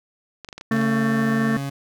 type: clicks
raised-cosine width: 0.2 ms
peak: -19 dBFS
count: 8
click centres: 0.447 / 0.488 / 0.528 / 0.58 / 0.611 / 0.722 / 0.766 / 0.815 s
type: harmonic tone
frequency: 223.4 Hz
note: A3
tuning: 27 cents sharp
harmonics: 1 / 2 / 3 / 5 / 6 / 7 / 8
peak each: -19 / -30 / -35 / -32 / -37 / -36 / -29 dBFS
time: 0.71-1.57 s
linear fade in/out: 2 ms
type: tone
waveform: 30% pulse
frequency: 138.59 Hz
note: C#3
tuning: in tune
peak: -23 dBFS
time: 0.71-1.7 s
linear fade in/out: 10 ms
effects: none